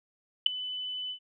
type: tone with ADSR envelope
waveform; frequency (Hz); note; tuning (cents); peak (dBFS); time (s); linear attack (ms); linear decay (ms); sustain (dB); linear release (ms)
sine; 3004; F#7; +26; -12; 0.46-1.19; 5; 4; -21; 85
effects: none